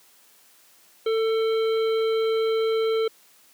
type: harmonic tone with a mistuned harmonic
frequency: 445.8 Hz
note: A4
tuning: 23 cents sharp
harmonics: 1 / 3 / 5 / 7 / 9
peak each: -20 / -34 / -39 / -38 / -41 dBFS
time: 1.06-3.08 s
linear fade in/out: 5 ms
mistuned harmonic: 7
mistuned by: +15 cents
effects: white hiss -56 dBFS RMS until 3.53 s + high-pass 200 Hz 12 dB/octave